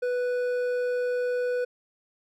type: tone with hard clipping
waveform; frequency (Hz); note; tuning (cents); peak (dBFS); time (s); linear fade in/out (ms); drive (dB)
triangle; 493.9; B4; 0; -26; 0.02-1.65; 10; 10
effects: none